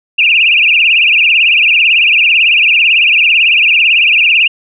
sine tone with vibrato, 2594 Hz, E7, 28 cents flat, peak -5 dBFS, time 0.18-4.48 s, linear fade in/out 10 ms, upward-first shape triangle, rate 18 Hz, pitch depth 190 cents each way, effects none

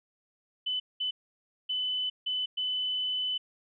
sine tone bursts at uneven times, 3011 Hz, F#7, 30 cents sharp, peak -28 dBFS, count 5, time 0.66-0.8 / 1-1.11 / 1.69-2.1 / 2.26-2.46 / 2.57-3.38 s, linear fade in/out 10 ms, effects none

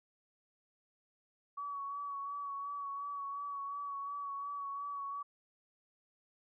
sine tone with vibrato, 1130 Hz, C#6, 33 cents sharp, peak -38 dBFS, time 1.57-5.23 s, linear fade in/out 10 ms, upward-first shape sine, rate 2.8 Hz, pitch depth 27 cents each way, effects none

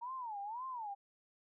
sine tone with vibrato, 916 Hz, A#5, 31 cents flat, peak -40 dBFS, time 0.01-0.95 s, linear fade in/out 20 ms, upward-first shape sine, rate 1.9 Hz, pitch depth 240 cents each way, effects none

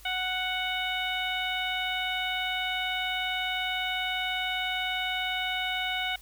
harmonic tone, 740 Hz, F#5, in tune, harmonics 1 / 2 / 3 / 4 / 5, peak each -34 / -35 / -33 / -34 / -36 dBFS, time 0.05-6.16 s, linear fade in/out 5 ms, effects added 50 Hz sine -51 dBFS peak until 6.21 s + white hiss -54 dBFS RMS until 6.21 s

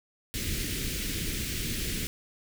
pink band-stop noise, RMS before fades -32 dBFS, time 0.34-2.07 s, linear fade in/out 0 ms, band 380 to 1900 Hz, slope 24 dB/octave, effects none

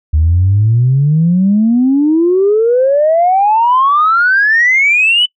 sine exponential sweep, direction up, 74.5 to 3021 Hz, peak -6 dBFS, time 0.13-5.26 s, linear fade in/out 10 ms, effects noise-tail reverb RT60 0.1 s tail -24 dB re dry + tanh soft clip ceiling -2 dBFS

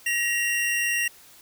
square tone pair together, 1900 / 2759 Hz, A#6 / F7, +33 / -22 cents, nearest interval tritone, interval 645 cents, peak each -26 dBFS, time 0.06-1.08 s, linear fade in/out 5 ms, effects white hiss -51 dBFS RMS until 1.41 s

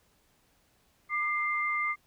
sine tone pair together, 1199.2 / 2093 Hz, D6 / C7, +36 / 0 cents, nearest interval minor seventh, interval 964 cents, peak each -31 / -29 dBFS, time 1.09-1.96 s, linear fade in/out 50 ms, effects pink hiss -68 dBFS RMS until 2.06 s

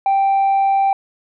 sine tone, 784 Hz, G5, in tune, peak -10 dBFS, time 0.06-0.93 s, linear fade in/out 2 ms, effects tanh soft clip ceiling -11 dBFS

